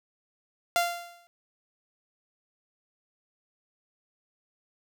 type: tone with exponential decay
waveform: sawtooth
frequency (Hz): 693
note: F5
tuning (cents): -14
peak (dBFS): -16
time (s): 0.76-1.27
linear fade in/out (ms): 0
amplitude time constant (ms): 110
effects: none